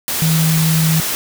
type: tone in noise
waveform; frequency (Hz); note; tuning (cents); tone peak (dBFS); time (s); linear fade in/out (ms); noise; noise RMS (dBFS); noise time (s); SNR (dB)
sine; 160.1; D#3; +50; -12; 0.22-1; 0; white; -20; 0.08-1.15; +5
effects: none